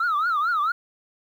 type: tone with vibrato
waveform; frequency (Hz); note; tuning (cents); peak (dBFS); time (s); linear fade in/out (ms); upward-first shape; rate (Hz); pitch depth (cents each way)
sine; 1294; E6; -32; -18; 0-0.72; 5; triangle; 4.5; 220
effects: tanh soft clip ceiling -18 dBFS + 9-bit